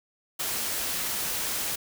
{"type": "noise", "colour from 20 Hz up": "white", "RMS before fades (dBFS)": -30, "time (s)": [0.39, 1.76], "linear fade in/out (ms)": 10, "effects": []}